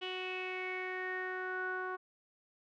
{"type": "tone with low-pass filter sweep", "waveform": "sawtooth", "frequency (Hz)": 370, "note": "F#4", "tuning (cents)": 0, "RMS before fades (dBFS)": -39, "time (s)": [0.01, 1.97], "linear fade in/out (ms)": 20, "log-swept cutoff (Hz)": [3000, 1300], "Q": 7.5, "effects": []}